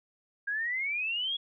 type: exponential sweep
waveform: sine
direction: up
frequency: 1608 to 3374 Hz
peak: -29 dBFS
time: 0.47-1.37 s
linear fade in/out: 10 ms
effects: none